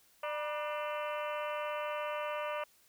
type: harmonic tone with a mistuned harmonic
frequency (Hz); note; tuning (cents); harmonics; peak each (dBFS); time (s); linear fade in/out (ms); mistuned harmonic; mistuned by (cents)
298.6; D4; +29; 2 / 3 / 4 / 5 / 6 / 7 / 8 / 9 / 10; -37 / -42 / -41 / -47 / -51 / -50 / -50 / -48 / -51; 0.23-2.64; 5; 3; +120
effects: white hiss -66 dBFS RMS until 2.88 s